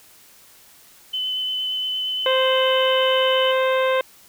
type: tone with vibrato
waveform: sine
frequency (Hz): 3029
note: F#7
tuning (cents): +40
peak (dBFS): -22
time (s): 1.13-3.52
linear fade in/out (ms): 10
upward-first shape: sine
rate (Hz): 8.6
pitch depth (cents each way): 10
type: harmonic tone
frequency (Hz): 522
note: C5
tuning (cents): -4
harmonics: 1 / 2 / 3 / 4 / 5 / 6 / 7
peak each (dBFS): -18 / -24 / -28 / -30 / -32 / -34 / -35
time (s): 2.26-4.01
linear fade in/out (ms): 2
effects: white hiss -50 dBFS RMS until 4.28 s